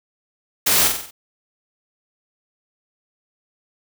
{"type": "noise with echo", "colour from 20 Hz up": "white", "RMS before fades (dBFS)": -17, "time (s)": [0.66, 0.88], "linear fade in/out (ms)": 10, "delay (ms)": 46, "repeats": 5, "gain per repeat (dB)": -5, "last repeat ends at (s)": 1.11, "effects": []}